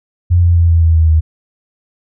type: tone with pitch steps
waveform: sine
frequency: 87.7 / 86.19 / 84.71 / 83.26 / 81.83 / 80.42 / 79.04 Hz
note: F2 / F2 / E2 / E2 / E2 / E2 / D#2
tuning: +8 / -22 / +48 / +18 / -12 / -42 / +28 cents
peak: -6 dBFS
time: 0.3-1.21 s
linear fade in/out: 20 ms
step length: 130 ms
effects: none